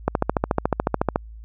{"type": "click train", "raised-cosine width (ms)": 1, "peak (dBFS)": -4, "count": 16, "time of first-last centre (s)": [0.08, 1.159], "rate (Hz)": 13.9, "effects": ["added 55 Hz sine -37 dBFS peak until 1.44 s"]}